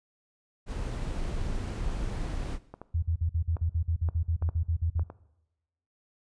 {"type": "noise", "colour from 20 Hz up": "brown", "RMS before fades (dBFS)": -32, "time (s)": [0.66, 2.59], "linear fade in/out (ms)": 50}
{"type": "clicks", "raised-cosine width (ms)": 1, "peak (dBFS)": -27, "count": 8, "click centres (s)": [2.74, 2.816, 3.568, 4.088, 4.424, 4.49, 4.995, 5.101]}
{"type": "tone bursts", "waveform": "sine", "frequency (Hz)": 83, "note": "E2", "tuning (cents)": 12, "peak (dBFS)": -24, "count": 16, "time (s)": [2.94, 5.036], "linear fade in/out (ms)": 10, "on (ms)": 86, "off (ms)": 48}
{"effects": ["noise-tail reverb RT60 0.9 s tail -18 dB re dry", "resampled to 22050 Hz"]}